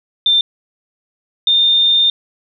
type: tone pair in turn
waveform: sine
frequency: 3582 / 3622 Hz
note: A7 / A7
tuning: +30 / +49 cents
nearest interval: unison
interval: 19 cents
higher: second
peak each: -9 dBFS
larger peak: neither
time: 0.26-0.41 / 1.47-2.1 s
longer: second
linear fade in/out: 2 ms
effects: none